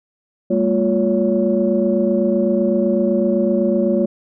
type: tone cluster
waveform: sine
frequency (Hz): 201.1 / 229 / 353 / 562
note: G3 / A#3 / F4 / C#5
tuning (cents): +44 / -31 / +19 / +24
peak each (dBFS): -19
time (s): 0.5-4.06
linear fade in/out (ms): 10
effects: tanh soft clip ceiling -4 dBFS